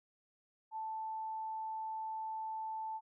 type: tone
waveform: sine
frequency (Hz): 880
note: A5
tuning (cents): 0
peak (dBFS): -38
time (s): 0.71-3.01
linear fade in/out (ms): 50
effects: none